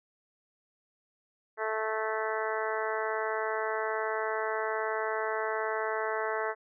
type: harmonic tone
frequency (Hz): 218.8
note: A3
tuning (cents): -9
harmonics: 2 / 3 / 4 / 5 / 6 / 7 / 8 / 9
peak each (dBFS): -34 / -36 / -37 / -38 / -39 / -39 / -40 / -41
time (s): 1.57-6.55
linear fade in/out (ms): 50
effects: none